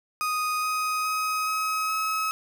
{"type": "tone with pitch steps", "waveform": "35% pulse", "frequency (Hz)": [1244.5, 1253.9, 1263.3, 1272.9, 1282.4], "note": ["D#6", "D#6", "D#6", "D#6", "E6"], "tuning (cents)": [0, 13, 26, 39, -48], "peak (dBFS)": -23, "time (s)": [0.21, 2.31], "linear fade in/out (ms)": 0, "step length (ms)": 420, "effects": []}